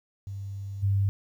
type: tone with level steps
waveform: sine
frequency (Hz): 98.9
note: G2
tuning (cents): +16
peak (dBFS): -33 / -21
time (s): 0.27-1.09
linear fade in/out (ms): 0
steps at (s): 0.82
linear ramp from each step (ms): 20
effects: 10-bit